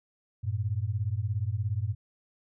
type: beating tone pair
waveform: sine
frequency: 95.8 / 112.8 Hz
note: G2 / A2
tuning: -39 / +44 cents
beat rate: 17 Hz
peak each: -30 dBFS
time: 0.43-1.95 s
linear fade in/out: 20 ms
effects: none